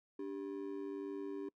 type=ring-modulated tone; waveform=triangle; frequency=342.1 Hz; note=F4; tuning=36 cents flat; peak=-35 dBFS; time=0.19-1.49 s; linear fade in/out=5 ms; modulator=50.9 Hz; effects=noise-tail reverb RT60 0.1 s tail -25 dB re dry